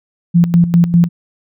sine tone with tremolo, 171.7 Hz, F3, 29 cents flat, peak -5 dBFS, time 0.34-1.09 s, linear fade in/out 20 ms, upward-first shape square, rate 5 Hz, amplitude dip 70%, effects none

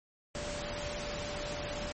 sine tone in noise, 587.3 Hz, D5, in tune, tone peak -40 dBFS, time 0.35-1.92 s, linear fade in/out 0 ms, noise pink, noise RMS -39 dBFS, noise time 0.35-1.92 s, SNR -4 dB, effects MP3 32 kbps

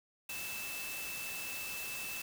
sine tone in noise, 2637 Hz, E7, in tune, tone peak -42 dBFS, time 0.29-2.22 s, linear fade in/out 5 ms, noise white, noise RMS -43 dBFS, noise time 0.29-2.22 s, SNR -2 dB, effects none

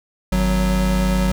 square tone pair together, 51.36 / 185 Hz, G#1 / F#3, -19 / 0 cents, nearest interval octave + minor seventh, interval 2219 cents, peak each -19 dBFS, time 0.32-1.32 s, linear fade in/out 5 ms, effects none

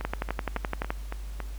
two click trains, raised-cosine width 0.5 ms, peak -19 / -13 dBFS, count 6 / 11, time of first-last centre 0.01-1.403 / 0.05-0.905 s, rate 3.59 / 11.7 Hz, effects added 50 Hz sine -34 dBFS peak until 1.58 s + pink hiss -52 dBFS RMS until 1.58 s

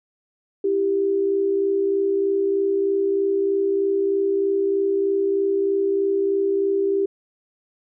sine tone pair together, 330.2 / 393.4 Hz, E4 / G4, +3 / +6 cents, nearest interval minor third, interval 303 cents, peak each -27 / -18 dBFS, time 0.64-7.06 s, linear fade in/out 5 ms, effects none

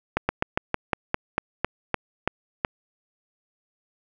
slowing click train, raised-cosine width 0.5 ms, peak -6 dBFS, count 12, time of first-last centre 0.17-2.649 s, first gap 120 ms, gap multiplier 1.12, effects none

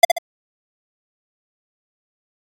square tone with echo, 689 Hz, F5, 24 cents flat, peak -3 dBFS, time 0.03-0.05 s, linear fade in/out 5 ms, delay 67 ms, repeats 2, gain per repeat -9 dB, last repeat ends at 0.184 s, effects AAC 48 kbps

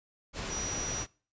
sine tone in noise, 5820 Hz, F#8, 29 cents flat, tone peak -34 dBFS, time 0.48-1.06 s, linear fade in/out 50 ms, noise pink, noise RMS -37 dBFS, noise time 0.33-1.07 s, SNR 0 dB, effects noise-tail reverb RT60 0.4 s tail -23 dB re dry + resampled to 16000 Hz

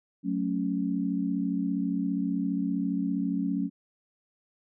sine chord, F# minor, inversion none, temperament equal, 185 / 220 / 277.2 Hz, F#3 / A3 / C#4, 0 / 0 / 0 cents, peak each -30 / -32 / -29 dBFS, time 0.23-3.7 s, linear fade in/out 50 ms, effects none

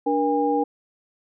sine tone cluster, 291.3 / 474.9 / 811 Hz, D4 / A#4 / G#5, -14 / +32 / -41 cents, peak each -23 dBFS, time 0.06-0.64 s, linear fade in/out 10 ms, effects none

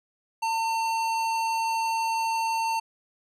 sine tone with hard clipping, 903 Hz, A5, 45 cents sharp, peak -26 dBFS, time 0.42-2.8 s, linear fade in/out 10 ms, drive 16 dB, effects none

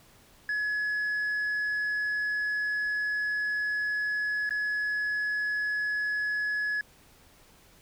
sine tone with dropouts, 1694 Hz, G#6, 34 cents sharp, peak -24 dBFS, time 0.49-6.81 s, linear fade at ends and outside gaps 2 ms, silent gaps 4.493-4.507 s, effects tanh soft clip ceiling -26 dBFS + pink hiss -58 dBFS RMS until 7.81 s

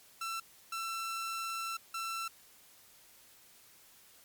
sawtooth tone bursts at uneven times, 1341 Hz, E6, 29 cents sharp, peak -32 dBFS, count 3, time 0.21-0.4 / 0.72-1.77 / 1.94-2.28 s, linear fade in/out 5 ms, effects white hiss -60 dBFS RMS until 4.24 s + MP3 96 kbps

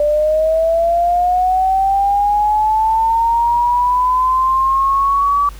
sine linear sweep, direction up, 587.3 to 1151 Hz, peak -11 dBFS, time 0-5.49 s, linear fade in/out 2 ms, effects added 50 Hz sine -31 dBFS peak until 5.59 s + pink hiss -42 dBFS RMS until 5.59 s

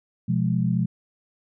sine chord, F diminished, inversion second, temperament just, 125.72 / 174.61 / 209.5 Hz, Cb3 / F3 / Ab3, +31 / 0 / +15 cents, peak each -24 / -23 / -26 dBFS, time 0.28-0.86 s, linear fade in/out 10 ms, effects none

